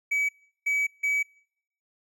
triangle tone bursts at uneven times, 2280 Hz, C#7, 48 cents sharp, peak -21 dBFS, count 3, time 0.11-0.29 / 0.66-0.87 / 1.03-1.23 s, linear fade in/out 10 ms, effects noise-tail reverb RT60 0.7 s tail -26 dB re dry

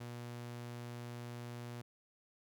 sawtooth tone, 120 Hz, B2, 49 cents flat, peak -40 dBFS, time 0-1.82 s, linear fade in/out 10 ms, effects none

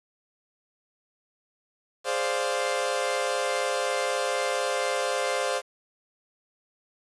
sawtooth chord, D half-diminished seventh, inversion second, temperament equal, 415.3 / 523.3 / 587.3 / 698.5 Hz, Ab4 / C5 / D5 / F5, 0 / 0 / 0 / 0 cents, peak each -30 / -24 / -28 / -28 dBFS, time 2.04-5.62 s, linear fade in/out 50 ms, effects resampled to 24000 Hz + 8-bit

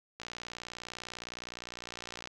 click train, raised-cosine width 0.2 ms, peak -24 dBFS, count 125, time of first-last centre 0.2-2.274 s, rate 59.8 Hz, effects none

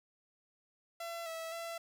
sawtooth tone with pitch steps, 675 / 653 / 671 Hz, E5 / E5 / E5, +41 / -17 / +31 cents, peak -36 dBFS, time 1-1.78 s, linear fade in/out 5 ms, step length 260 ms, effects 12-bit

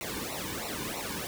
pink noise with flanger, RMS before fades -36 dBFS, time 0.01-1.27 s, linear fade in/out 0 ms, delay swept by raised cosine 0.61 to 1.56 ms, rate 3.1 Hz, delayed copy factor -0.9, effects none

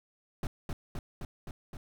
brown noise with echo, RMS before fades -32 dBFS, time 0.43-0.47 s, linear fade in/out 2 ms, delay 260 ms, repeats 5, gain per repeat -2 dB, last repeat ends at 1.77 s, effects none

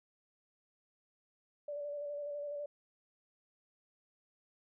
sine tone with vibrato, 581 Hz, D5, 19 cents flat, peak -38 dBFS, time 1.68-2.66 s, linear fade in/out 5 ms, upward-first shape square, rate 12 Hz, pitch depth 20 cents each way, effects none

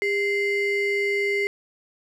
triangle ring-modulated tone, 1244.5 Hz, D#6, in tune, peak -16 dBFS, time 0.02-1.47 s, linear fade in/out 0 ms, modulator 841 Hz, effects none

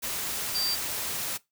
sine tone in noise, 4699 Hz, D8, in tune, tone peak -26 dBFS, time 0.54-0.76 s, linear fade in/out 20 ms, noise white, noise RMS -32 dBFS, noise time 0.02-1.38 s, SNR +3 dB, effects noise-tail reverb RT60 0.2 s tail -21 dB re dry

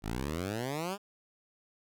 10% pulse exponential sweep, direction up, 49.89 to 208.7 Hz, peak -25 dBFS, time 0.02-0.98 s, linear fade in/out 50 ms, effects none

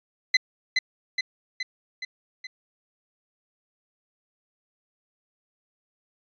30% pulse tone with echo, 2030 Hz, B6, 47 cents sharp, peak -12 dBFS, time 0.34-0.37 s, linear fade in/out 5 ms, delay 420 ms, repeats 5, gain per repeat -4 dB, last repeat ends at 2.47 s, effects resampled to 16000 Hz

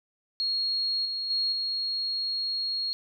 sine tone with level steps, 4291 Hz, C8, 43 cents sharp, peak -25 / -29 / -24 / -27 dBFS, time 0.4-2.93 s, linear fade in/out 0 ms, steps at 1.05 / 1.3 / 1.52 s, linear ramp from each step 5 ms, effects none

